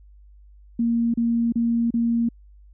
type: tone bursts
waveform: sine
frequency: 233.1 Hz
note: A#3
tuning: in tune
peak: -18 dBFS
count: 4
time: 0.79-2.289 s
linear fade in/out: 5 ms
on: 350 ms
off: 33 ms
effects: added 50 Hz sine -46 dBFS peak until 2.73 s